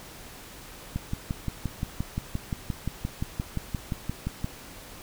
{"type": "click train", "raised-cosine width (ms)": 5, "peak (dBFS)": -16, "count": 21, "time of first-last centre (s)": [0.96, 4.444], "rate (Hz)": 5.74, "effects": ["pink hiss -45 dBFS RMS until 5.02 s"]}